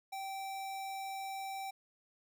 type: tone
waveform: square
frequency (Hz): 777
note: G5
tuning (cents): -16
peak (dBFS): -40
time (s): 0.12-1.71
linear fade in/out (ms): 10
effects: none

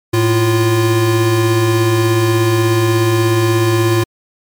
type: tone pair together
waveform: square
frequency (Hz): 110 / 346.6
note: A2 / F4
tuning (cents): 0 / -13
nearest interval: octave + minor sixth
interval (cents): 1987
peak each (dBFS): -14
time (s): 0.13-4.04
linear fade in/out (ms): 10
effects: MP3 96 kbps

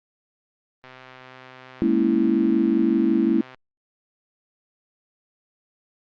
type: click train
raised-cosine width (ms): 0.2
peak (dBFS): -22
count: 350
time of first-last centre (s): 0.84-3.545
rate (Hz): 129
type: chord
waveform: sine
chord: A# half-diminished seventh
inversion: third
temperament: equal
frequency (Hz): 207.7 / 233.1 / 277.2 / 329.6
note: G#3 / A#3 / C#4 / E4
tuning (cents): 0 / 0 / 0 / 0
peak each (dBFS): -24 / -22 / -24 / -20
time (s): 1.82-3.41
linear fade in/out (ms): 0
effects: low-pass 2000 Hz 12 dB/octave + Opus 32 kbps

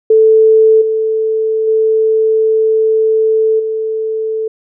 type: tone with level steps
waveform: sine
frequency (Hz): 440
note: A4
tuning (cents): 0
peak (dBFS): -4 / -11 / -8 / -14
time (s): 0.1-4.48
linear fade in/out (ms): 5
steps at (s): 0.81 / 1.67 / 3.59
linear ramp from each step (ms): 10
effects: none

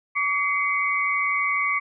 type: tone cluster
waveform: sine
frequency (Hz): 1143 / 2066 / 2246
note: D6 / C7 / C#7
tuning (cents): -47 / -22 / +22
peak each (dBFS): -25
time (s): 0.15-1.8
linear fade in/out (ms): 20
effects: none

